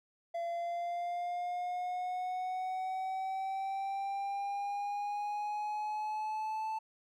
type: exponential sweep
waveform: triangle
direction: up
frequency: 679 to 880 Hz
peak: -32 dBFS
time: 0.34-6.79 s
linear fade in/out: 10 ms
effects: none